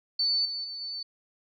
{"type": "tone with level steps", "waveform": "sine", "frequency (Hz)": 4504, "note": "C#8", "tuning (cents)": 27, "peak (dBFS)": [-23, -31, -35, -33], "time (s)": [0.19, 1.03], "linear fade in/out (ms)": 5, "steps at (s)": [0.45, 0.64, 0.81], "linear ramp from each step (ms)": 5, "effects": []}